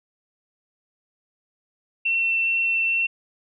sine tone with vibrato, 2700 Hz, E7, 41 cents sharp, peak -19 dBFS, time 2.05-3.07 s, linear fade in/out 10 ms, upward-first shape triangle, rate 2.3 Hz, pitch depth 8 cents each way, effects none

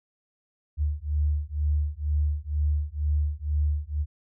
sine beating tone pair, 73.42 / 75.52 Hz, D2 / D2, 0 / +49 cents, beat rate 2.1 Hz, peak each -26 dBFS, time 0.77-4.06 s, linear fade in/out 50 ms, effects none

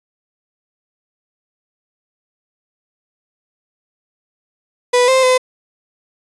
35% pulse tone with pitch steps, 493 / 523 / 510 Hz, B4 / C5 / C5, -3 / -1 / -44 cents, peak -8 dBFS, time 4.93-5.38 s, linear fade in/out 10 ms, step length 150 ms, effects resampled to 24000 Hz

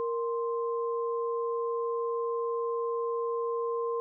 sine tone pair together, 466.2 / 1046.6 Hz, A#4 / C6, 0 / 0 cents, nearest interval octave + major second, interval 1400 cents, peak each -29 / -35 dBFS, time 0-4 s, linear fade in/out 0 ms, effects none

